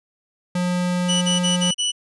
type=tone; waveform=square; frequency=178.8 Hz; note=F3; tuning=41 cents sharp; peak=-20 dBFS; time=0.55-1.71 s; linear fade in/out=5 ms
type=tone bursts; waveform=sawtooth; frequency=2960 Hz; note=F#7; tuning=in tune; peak=-16 dBFS; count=5; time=1.08-1.92 s; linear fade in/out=20 ms; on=140 ms; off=35 ms
effects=resampled to 24000 Hz